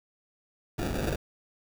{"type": "noise with sample-and-hold", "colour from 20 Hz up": "pink", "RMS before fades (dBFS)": -30, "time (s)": [0.78, 1.16], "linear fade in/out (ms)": 10, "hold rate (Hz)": 1050, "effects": []}